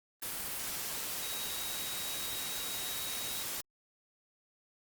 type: tone in noise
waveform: sine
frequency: 3811 Hz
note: A#7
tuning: 38 cents sharp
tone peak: -43 dBFS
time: 1.22-3.43 s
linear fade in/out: 5 ms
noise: white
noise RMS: -38 dBFS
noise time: 0.22-3.61 s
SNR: -8 dB
effects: Opus 32 kbps